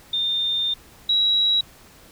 sine tone pair in turn, 3620 / 3875 Hz, A7 / B7, +48 / -34 cents, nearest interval minor second, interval 118 cents, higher second, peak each -20 / -16 dBFS, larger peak second, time 0.13-0.74 / 1.09-1.61 s, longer first, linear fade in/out 5 ms, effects pink hiss -49 dBFS RMS until 2.11 s

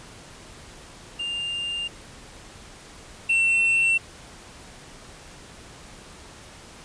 triangle tone pair in turn, 2800 / 2701 Hz, F7 / E7, +4 / +42 cents, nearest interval minor second, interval 62 cents, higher first, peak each -25 / -16 dBFS, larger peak second, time 1.19-1.88 / 3.29-3.98 s, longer neither, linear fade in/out 10 ms, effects pink hiss -45 dBFS RMS until 6.84 s + resampled to 22050 Hz

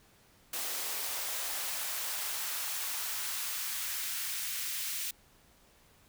white noise with high-pass filter sweep, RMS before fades -36 dBFS, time 0.53-5.11 s, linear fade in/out 5 ms, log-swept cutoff 400 to 2200 Hz, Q 0.88, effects pink hiss -63 dBFS RMS until 6.08 s

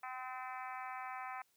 harmonic tone, 256.3 Hz, C4, 36 cents flat, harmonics 3 / 4 / 5 / 6 / 7 / 8 / 9 / 10, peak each -46 / -48 / -48 / -55 / -53 / -55 / -54 / -60 dBFS, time 0.03-1.42 s, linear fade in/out 5 ms, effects white hiss -75 dBFS RMS until 1.56 s + high-pass 60 Hz 12 dB/octave

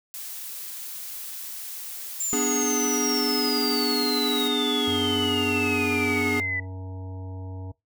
blue noise, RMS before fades -36 dBFS, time 0.14-4.48 s, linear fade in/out 0 ms
sine exponential sweep, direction down, 7310 to 1975.5 Hz, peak -25 dBFS, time 2.2-6.6 s, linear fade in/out 5 ms
square chord, G# diminished, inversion first, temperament equal, 246.9 / 293.7 / 415.3 Hz, B3 / D4 / G#4, 0 / 0 / 0 cents, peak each -29 dBFS, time 2.33-6.4 s, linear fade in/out 0 ms
harmonic tone, 93.6 Hz, F#2, 20 cents sharp, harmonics 1 / 3 / 5 / 7 / 9 / 10, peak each -33 / -43 / -47 / -50 / -52 / -53 dBFS, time 4.87-7.72 s, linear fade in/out 10 ms
effects noise-tail reverb RT60 0.2 s tail -22 dB re dry

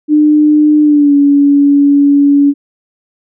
sine tone with pitch glide, 301 to 284.1 Hz, D4 to C#4, +43 to +43 cents, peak -4 dBFS, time 0.08-2.54 s, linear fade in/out 50 ms, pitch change -100 cents, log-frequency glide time 0.82-1.14 s, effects none

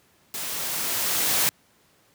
white noise with level ramp, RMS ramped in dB -32 to -21 dBFS, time 0.34-1.49 s, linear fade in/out 0 ms, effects pink hiss -61 dBFS RMS until 2.14 s + high-pass 100 Hz 12 dB/octave

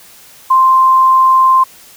sine tone, 1046.5 Hz, C6, in tune, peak -5 dBFS, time 0.5-1.64 s, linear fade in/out 10 ms, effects white hiss -40 dBFS RMS until 1.96 s

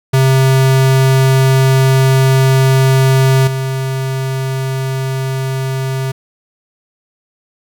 square tone with level steps, 132.7 Hz, C3, 25 cents sharp, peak -8 / -16 dBFS, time 0.13-6.12 s, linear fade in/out 10 ms, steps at 3.47 s, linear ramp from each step 5 ms, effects 8-bit

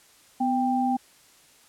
sine tone pair together, 250.6 / 789.2 Hz, B3 / G5, +25 / +11 cents, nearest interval octave + minor sixth, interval 1986 cents, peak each -24 dBFS, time 0.4-0.97 s, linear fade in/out 10 ms, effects white hiss -56 dBFS RMS until 1.68 s + low-pass 11000 Hz 12 dB/octave

